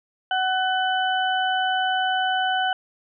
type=harmonic tone; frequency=750 Hz; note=F#5; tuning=23 cents sharp; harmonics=1 / 2 / 4; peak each=-22 / -25 / -28 dBFS; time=0.31-2.73 s; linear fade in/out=2 ms; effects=none